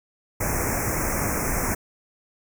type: band-stop noise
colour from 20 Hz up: pink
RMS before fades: -25 dBFS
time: 0.4-1.75 s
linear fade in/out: 10 ms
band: 2400 to 5500 Hz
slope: 96 dB/octave
effects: none